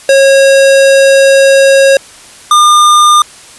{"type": "tone pair in turn", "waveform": "square", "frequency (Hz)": [545, 1207.3], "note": ["C#5", "D6"], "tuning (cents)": [-29, 47], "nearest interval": "octave + major second", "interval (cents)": 1376, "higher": "second", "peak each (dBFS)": -3, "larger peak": "neither", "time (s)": [[0.09, 1.97], [2.51, 3.22]], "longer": "first", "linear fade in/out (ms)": 2, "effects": ["white hiss -34 dBFS RMS until 3.58 s", "resampled to 24000 Hz"]}